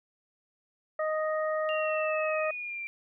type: harmonic tone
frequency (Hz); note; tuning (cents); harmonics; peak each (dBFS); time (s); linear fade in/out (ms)
622.3; D#5; 0; 1 / 2 / 3; -28 / -34 / -38; 0.99-2.51; 5
type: exponential sweep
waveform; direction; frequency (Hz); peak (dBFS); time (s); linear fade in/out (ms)
sine; down; 2794 to 2349; -34; 1.69-2.87; 0
effects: none